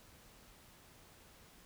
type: silence
effects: pink hiss -61 dBFS RMS until 1.65 s